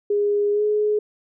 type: tone with pitch glide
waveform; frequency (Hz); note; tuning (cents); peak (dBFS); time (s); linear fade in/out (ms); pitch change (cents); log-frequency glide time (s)
sine; 410.8 to 421.4; G#4 to G#4; -19 to +25; -17; 0.1-0.99; 5; +44; 0.52-0.63
effects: none